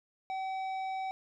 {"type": "tone with tanh clipping", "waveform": "sine", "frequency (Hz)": 763, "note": "G5", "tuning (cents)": -47, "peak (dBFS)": -35, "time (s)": [0.3, 1.11], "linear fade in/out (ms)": 0, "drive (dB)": 10, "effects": []}